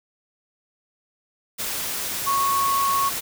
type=tone in noise; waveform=sine; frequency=1104 Hz; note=C#6; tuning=7 cents flat; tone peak=-19 dBFS; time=2.26-3.1 s; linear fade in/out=20 ms; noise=white; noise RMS=-28 dBFS; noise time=1.58-3.21 s; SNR=+6 dB; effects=none

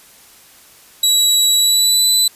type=tone with pitch glide; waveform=25% pulse; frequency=3903 to 3994 Hz; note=B7 to B7; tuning=-21 to +19 cents; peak=-6 dBFS; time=1.03-2.28 s; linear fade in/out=5 ms; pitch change=+40 cents; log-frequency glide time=1.55-2.09 s; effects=white hiss -45 dBFS RMS until 2.35 s + resampled to 32000 Hz

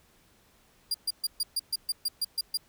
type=tone bursts; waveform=sawtooth; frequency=4800 Hz; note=D8; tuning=37 cents sharp; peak=-23 dBFS; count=11; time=0.91-2.573 s; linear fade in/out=5 ms; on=33 ms; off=130 ms; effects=pink hiss -63 dBFS RMS until 2.68 s

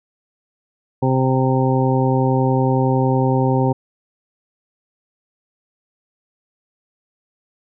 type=harmonic tone; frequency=130.8 Hz; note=C3; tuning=in tune; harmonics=1 / 2 / 3 / 4 / 6 / 7; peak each=-17 / -20 / -22 / -23 / -25 / -25 dBFS; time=1.02-3.73 s; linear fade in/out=10 ms; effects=none

